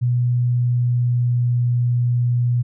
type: tone with pitch glide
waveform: sine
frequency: 122.4 to 121.55 Hz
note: B2 to B2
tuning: -15 to -27 cents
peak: -15 dBFS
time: 0.01-2.63 s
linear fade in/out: 20 ms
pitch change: -12 cents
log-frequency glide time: 0.36-1.62 s
effects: none